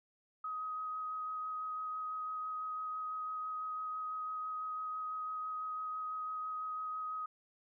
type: tone with vibrato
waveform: sine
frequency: 1260 Hz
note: D#6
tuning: 21 cents sharp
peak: -37 dBFS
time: 0.44-7.26 s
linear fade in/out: 5 ms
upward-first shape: sine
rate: 6 Hz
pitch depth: 10 cents each way
effects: none